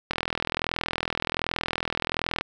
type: click train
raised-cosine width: 0.3 ms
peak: -9 dBFS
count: 96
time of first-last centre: 0.11-2.41 s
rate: 41.3 Hz
effects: none